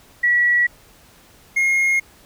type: tone pair in turn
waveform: sine / triangle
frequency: 1935 / 2146 Hz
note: B6 / C7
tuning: -36 / +43 cents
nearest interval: major second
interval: 179 cents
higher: second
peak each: -13 dBFS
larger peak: neither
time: 0.23-0.67 / 1.56-2 s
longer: neither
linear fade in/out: 10 ms
effects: pink hiss -50 dBFS RMS until 2.25 s